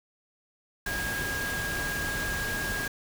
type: tone in noise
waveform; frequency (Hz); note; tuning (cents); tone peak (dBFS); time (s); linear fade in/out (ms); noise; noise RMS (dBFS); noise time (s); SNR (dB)
sine; 1631; G#6; -32; -31; 0.86-2.88; 5; pink; -34; 0.86-2.88; 0
effects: none